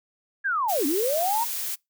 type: linear two-way sweep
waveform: sine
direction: down then up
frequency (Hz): 1676 to 262.4 to 968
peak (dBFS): -22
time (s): 0.44-1.45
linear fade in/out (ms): 20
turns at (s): 0.86
type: noise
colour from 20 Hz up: blue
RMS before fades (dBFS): -30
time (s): 0.68-1.76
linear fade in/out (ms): 20
effects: noise-tail reverb RT60 0.2 s tail -26 dB re dry